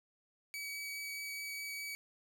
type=tone with vibrato; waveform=sawtooth; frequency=2276 Hz; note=C#7; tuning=45 cents sharp; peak=-37 dBFS; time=0.54-1.95 s; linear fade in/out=0 ms; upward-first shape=triangle; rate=4.8 Hz; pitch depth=9 cents each way; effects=none